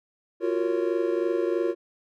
triangle chord, Gb major seventh, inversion third, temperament just, 346.9 / 370 / 462.5 / 555 Hz, F4 / Gb4 / Bb4 / Db5, -12 / 0 / -14 / +2 cents, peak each -24 / -27 / -27 / -30 dBFS, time 0.4-1.75 s, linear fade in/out 50 ms, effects none

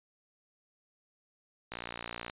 click train, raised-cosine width 0.3 ms, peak -22 dBFS, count 35, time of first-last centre 1.72-2.298 s, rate 58.8 Hz, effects resampled to 8000 Hz

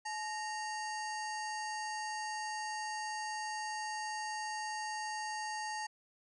harmonic tone with a mistuned harmonic, 925 Hz, A#5, 14 cents flat, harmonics 1 / 2 / 3 / 5 / 6 / 7 / 8 / 9 / 10, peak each -39 / -43 / -53 / -47 / -57 / -49 / -60 / -59 / -58 dBFS, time 0.05-5.87 s, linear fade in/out 10 ms, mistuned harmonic 1, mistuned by -130 cents, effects none

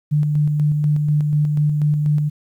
sine tone with tremolo, 149.2 Hz, D3, 28 cents sharp, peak -13 dBFS, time 0.11-2.3 s, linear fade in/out 20 ms, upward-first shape square, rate 4.1 Hz, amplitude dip 30%, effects 9-bit

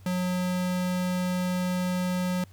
square tone, 181.3 Hz, F#3, 35 cents flat, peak -26 dBFS, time 0.06-2.44 s, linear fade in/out 2 ms, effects added 95 Hz sine -48 dBFS peak until 2.52 s + pink hiss -60 dBFS RMS until 2.52 s

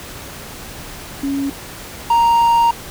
sine / triangle tone pair in turn, 277.2 / 932.4 Hz, C#4 / A#5, 0 / 0 cents, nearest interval octave + major sixth, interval 2100 cents, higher second, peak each -17 / -8 dBFS, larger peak second, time 1.23-1.5 / 2.1-2.71 s, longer second, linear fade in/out 5 ms, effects pink hiss -33 dBFS RMS until 2.9 s

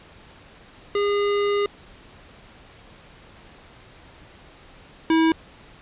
square tone pair in turn, 407.6 / 323.5 Hz, G#4 / E4, -32 / -32 cents, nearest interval major third, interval 400 cents, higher first, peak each -20 / -16 dBFS, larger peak second, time 0.95-1.66 / 5.1-5.32 s, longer first, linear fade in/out 2 ms, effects pink hiss -48 dBFS RMS until 5.81 s + resampled to 8000 Hz

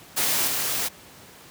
white noise with level steps, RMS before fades -23 / -26 dBFS, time 0.16-0.89 s, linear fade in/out 20 ms, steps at 0.47 s, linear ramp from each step 10 ms, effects pink hiss -47 dBFS RMS until 1.5 s + high-pass 100 Hz 12 dB/octave

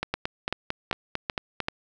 two click trains, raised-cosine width 0.3 ms, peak -11 / -10 dBFS, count 8 / 5, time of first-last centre 0.03-1.603 / 0.14-1.684 s, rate 4.45 / 2.59 Hz, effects none

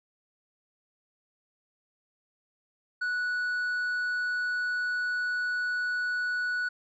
sine tone with tanh clipping, 1474 Hz, F#6, 7 cents flat, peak -28 dBFS, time 3.01-6.69 s, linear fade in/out 10 ms, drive 4 dB, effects none

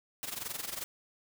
white noise with amplitude modulation, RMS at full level -36 dBFS, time 0.23-0.84 s, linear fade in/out 0 ms, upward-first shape sine, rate 22.3 Hz, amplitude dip 80%, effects none

